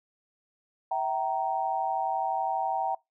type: chord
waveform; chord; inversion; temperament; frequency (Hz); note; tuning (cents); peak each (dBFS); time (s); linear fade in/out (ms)
sine; E diminished; none; equal with one note detuned; 659.3 / 771.4 / 932.3; E5 / G5 / Bb5; 0 / -28 / 0; -34 / -28 / -31; 0.91-2.95; 5
effects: noise-tail reverb RT60 0.2 s tail -24 dB re dry